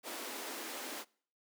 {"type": "high-pass noise", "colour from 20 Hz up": "pink", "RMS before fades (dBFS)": -43, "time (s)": [0.03, 1.05], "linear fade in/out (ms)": 50, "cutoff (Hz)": 250, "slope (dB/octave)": 48, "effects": ["noise-tail reverb RT60 0.5 s tail -24 dB re dry"]}